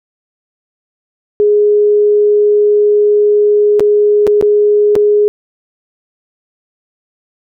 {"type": "tone with dropouts", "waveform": "sine", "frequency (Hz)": 416.2, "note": "G#4", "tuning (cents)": 4, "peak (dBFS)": -6, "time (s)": [1.4, 5.28], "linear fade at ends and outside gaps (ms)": 0, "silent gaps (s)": [[3.796, 3.805], [4.268, 4.275], [4.412, 4.425], [4.954, 4.962]], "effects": []}